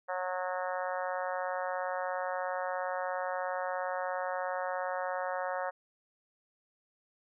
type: harmonic tone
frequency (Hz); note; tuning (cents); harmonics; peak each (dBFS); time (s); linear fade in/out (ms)
183; F#3; -19; 3 / 4 / 5 / 6 / 7 / 8 / 9 / 10; -36 / -38 / -40 / -42 / -43 / -44 / -45 / -46; 0.08-5.71; 20
effects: none